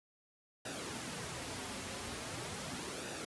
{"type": "noise with flanger", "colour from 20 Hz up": "pink", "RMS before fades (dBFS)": -42, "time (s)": [0.65, 3.25], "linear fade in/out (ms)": 5, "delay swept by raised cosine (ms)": [0.92, 6.52], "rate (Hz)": 0.41, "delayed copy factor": -0.5, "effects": ["high-pass 100 Hz 12 dB/octave", "resampled to 24000 Hz"]}